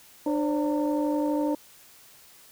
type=tone cluster; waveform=sine; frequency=298.9 / 528 / 580 / 911 Hz; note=D4 / C5 / D5 / A#5; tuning=+31 / +16 / -22 / -40 cents; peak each=-24 / -31 / -31 / -33 dBFS; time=0.26-1.55 s; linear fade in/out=5 ms; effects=tanh soft clip ceiling -15 dBFS + white hiss -53 dBFS RMS until 2.51 s